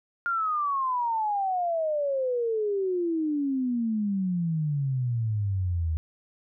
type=exponential sweep; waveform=sine; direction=down; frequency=1414 to 77.78 Hz; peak=-24 dBFS; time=0.26-5.97 s; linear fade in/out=0 ms; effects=none